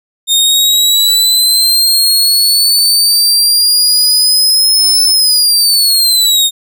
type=linear two-way sweep; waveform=sawtooth; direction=up then down; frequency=3666 to 5274 to 3666 Hz; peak=-4 dBFS; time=0.27-6.51 s; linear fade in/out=50 ms; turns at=5.04 s; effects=none